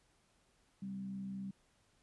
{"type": "tone with frequency modulation", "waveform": "sine", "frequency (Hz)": 194.9, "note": "G3", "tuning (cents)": -10, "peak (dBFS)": -40, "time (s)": [0.82, 1.51], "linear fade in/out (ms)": 5, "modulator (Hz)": 63.8, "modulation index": 0.35, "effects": ["pink hiss -73 dBFS RMS until 2.02 s", "resampled to 24000 Hz"]}